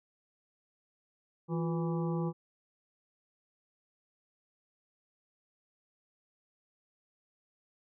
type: harmonic tone with a mistuned harmonic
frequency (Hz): 165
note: E3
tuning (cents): +2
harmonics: 1 / 2 / 3 / 5 / 6 / 7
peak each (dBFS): -31 / -37 / -41 / -45 / -47 / -48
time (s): 1.48-2.33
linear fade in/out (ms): 50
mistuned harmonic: 2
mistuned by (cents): +100
effects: none